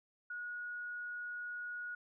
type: tone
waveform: sine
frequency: 1452 Hz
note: F#6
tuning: 33 cents flat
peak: -40 dBFS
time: 0.3-1.95 s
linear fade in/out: 5 ms
effects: none